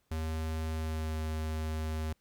square tone with pitch glide, 79.5 to 78.59 Hz, D#2 to D#2, +38 to +18 cents, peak -33 dBFS, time 0.11-2.13 s, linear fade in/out 5 ms, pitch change -20 cents, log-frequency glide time 0.7-1.18 s, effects pink hiss -75 dBFS RMS until 2.2 s

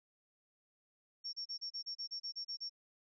sine tone bursts, 5490 Hz, F8, 31 cents flat, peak -39 dBFS, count 12, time 1.24-2.696 s, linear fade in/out 20 ms, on 92 ms, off 32 ms, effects none

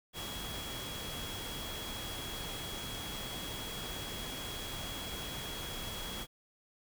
sine tone in noise, 3322 Hz, G#7, in tune, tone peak -44 dBFS, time 0.13-6.27 s, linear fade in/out 50 ms, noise pink, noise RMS -42 dBFS, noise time 0.13-6.27 s, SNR -5 dB, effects none

